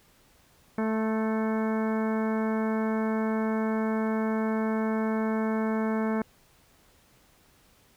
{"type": "harmonic tone with a mistuned harmonic", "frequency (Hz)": 220, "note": "A3", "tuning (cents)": 0, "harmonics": [1, 2, 3, 4, 5, 6, 7, 8, 10], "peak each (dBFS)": [-26, -32, -36, -38, -40, -42, -43, -44, -46], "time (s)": [0.78, 6.22], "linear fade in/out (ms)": 2, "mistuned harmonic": 5, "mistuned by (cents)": -23, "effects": ["pink hiss -61 dBFS RMS until 7.96 s"]}